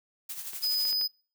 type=noise with tremolo; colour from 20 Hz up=blue; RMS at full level=-36 dBFS; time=0.29-0.92 s; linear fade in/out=5 ms; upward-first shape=triangle; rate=12 Hz; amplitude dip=65%
type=clicks; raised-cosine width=0.2 ms; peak=-26 dBFS; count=4; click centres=0.533 / 0.853 / 0.928 / 1.013 s
type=tone; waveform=square; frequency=5000 Hz; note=D#8; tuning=8 cents sharp; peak=-26 dBFS; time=0.62-1.08 s; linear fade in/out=20 ms
effects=noise-tail reverb RT60 0.4 s tail -24 dB re dry